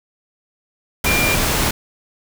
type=tone in noise; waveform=sine; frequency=2387 Hz; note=D7; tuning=28 cents sharp; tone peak=-18 dBFS; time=1.06-1.35 s; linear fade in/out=5 ms; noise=pink; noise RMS=-18 dBFS; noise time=1.04-1.71 s; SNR=-3 dB; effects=none